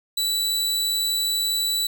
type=tone; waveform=sawtooth; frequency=3951 Hz; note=B7; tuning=in tune; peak=-18 dBFS; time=0.17-1.87 s; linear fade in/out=5 ms; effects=none